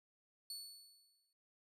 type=tone with exponential decay; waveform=sawtooth; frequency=4435 Hz; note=C#8; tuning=in tune; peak=-40 dBFS; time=0.5-1.33 s; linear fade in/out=2 ms; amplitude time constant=180 ms; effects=resampled to 32000 Hz